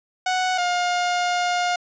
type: tone pair in turn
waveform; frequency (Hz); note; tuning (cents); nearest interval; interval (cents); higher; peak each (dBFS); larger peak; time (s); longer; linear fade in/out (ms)
sawtooth; 740 / 711.3; F#5 / F5; 0 / +32; minor second; 68; first; -16; neither; 0.26-0.58 / 0.58-1.76; second; 5
effects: resampled to 16000 Hz + 9-bit